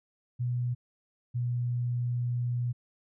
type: tone pair in turn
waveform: sine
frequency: 122.6 / 121.68 Hz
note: B2 / B2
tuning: -12 / -25 cents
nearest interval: unison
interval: 13 cents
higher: first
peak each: -27 dBFS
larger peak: neither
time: 0.39-0.75 / 1.34-2.73 s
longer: second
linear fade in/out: 20 ms
effects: none